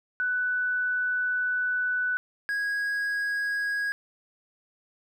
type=tone pair in turn; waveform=sine / triangle; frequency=1491 / 1651 Hz; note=F#6 / G#6; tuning=+13 / -11 cents; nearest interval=major second; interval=176 cents; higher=second; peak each=-24 / -24 dBFS; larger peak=neither; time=0.2-2.17 / 2.49-3.92 s; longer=first; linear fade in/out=0 ms; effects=none